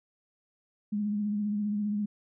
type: tone with vibrato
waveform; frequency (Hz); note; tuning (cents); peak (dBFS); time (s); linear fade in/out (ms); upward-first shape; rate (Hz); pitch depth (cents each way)
sine; 207.7; G#3; 0; -27; 0.92-2.06; 10; triangle; 15; 43
effects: none